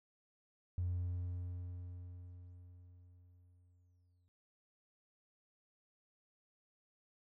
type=tone with exponential decay; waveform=triangle; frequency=89.1 Hz; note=F2; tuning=35 cents sharp; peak=-30 dBFS; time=0.78-4.28 s; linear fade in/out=0 ms; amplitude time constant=760 ms; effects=tanh soft clip ceiling -31 dBFS